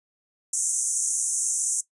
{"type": "band-pass noise", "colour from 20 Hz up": "pink", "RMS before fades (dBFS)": -26, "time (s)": [0.53, 1.81], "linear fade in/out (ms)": 5, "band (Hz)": [6100, 10000], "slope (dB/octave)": 96, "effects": ["noise-tail reverb RT60 0.1 s tail -17 dB re dry", "resampled to 24000 Hz"]}